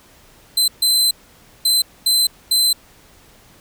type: tone bursts at uneven times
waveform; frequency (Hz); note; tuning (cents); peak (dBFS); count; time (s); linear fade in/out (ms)
sawtooth; 4064; B7; +49; -10; 5; 0.57-0.68 / 0.82-1.11 / 1.65-1.82 / 2.06-2.27 / 2.51-2.73; 5
effects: pink hiss -49 dBFS RMS until 3.6 s